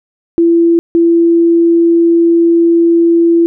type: tone pair in turn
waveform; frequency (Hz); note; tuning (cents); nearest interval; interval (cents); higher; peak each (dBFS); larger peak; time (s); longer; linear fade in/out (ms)
sine; 336.8 / 336.8; E4 / E4; +37 / +37; unison; 0; neither; -5; neither; 0.38-0.79 / 0.95-3.46; second; 0
effects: none